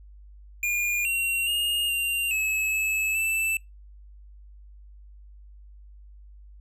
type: tone with pitch steps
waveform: square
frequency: 2421 / 2745 / 2840 / 2779 / 2586 / 2600 / 2647 Hz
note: D#7 / F7 / F7 / F7 / E7 / E7 / E7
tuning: -48 / -31 / +28 / -9 / -34 / -24 / +7 cents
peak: -24 dBFS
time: 0.63-3.57 s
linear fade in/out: 2 ms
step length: 420 ms
effects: noise-tail reverb RT60 0.2 s tail -25 dB re dry + added 50 Hz sine -45 dBFS peak until 6.6 s